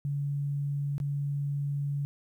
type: tone with dropouts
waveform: sine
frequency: 142.4 Hz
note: C#3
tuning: 47 cents sharp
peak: -28 dBFS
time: 0.05-2.05 s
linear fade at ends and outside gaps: 0 ms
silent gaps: 0.981-1.001 s
effects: 11-bit